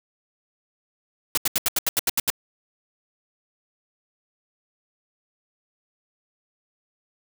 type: noise bursts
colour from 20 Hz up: white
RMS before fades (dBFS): -21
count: 10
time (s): 1.35-2.302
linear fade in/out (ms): 2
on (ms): 25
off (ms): 78
effects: none